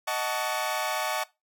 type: chord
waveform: sawtooth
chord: D# half-diminished seventh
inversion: none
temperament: equal with one note detuned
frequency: 622.3 / 740 / 880 / 1128.1 Hz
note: D#5 / F#5 / A5 / C#6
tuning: 0 / 0 / 0 / +30 cents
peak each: -29 dBFS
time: 0.07-1.24 s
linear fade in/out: 10 ms
effects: noise-tail reverb RT60 0.2 s tail -18 dB re dry